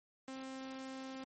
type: tone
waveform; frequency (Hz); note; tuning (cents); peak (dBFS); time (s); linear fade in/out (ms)
sawtooth; 264.3; C4; +18; -40; 0.28-1.24; 2
effects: MP3 32 kbps